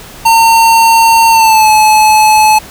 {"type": "tone with pitch glide", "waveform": "square", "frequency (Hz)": [910, 860.9], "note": ["A#5", "A5"], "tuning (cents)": [-42, -38], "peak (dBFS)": -4, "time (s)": [0.25, 2.59], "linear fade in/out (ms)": 10, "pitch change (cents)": -96, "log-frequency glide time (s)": [1.3, 1.69], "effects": ["pink hiss -31 dBFS RMS until 2.7 s"]}